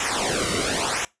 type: noise with flanger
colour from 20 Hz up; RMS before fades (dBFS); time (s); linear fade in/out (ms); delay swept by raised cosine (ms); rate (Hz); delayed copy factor
pink; -24; 0-1.05; 2; 0.22 to 1.22; 0.96; -0.9
effects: noise-tail reverb RT60 0.2 s tail -22 dB re dry + resampled to 22050 Hz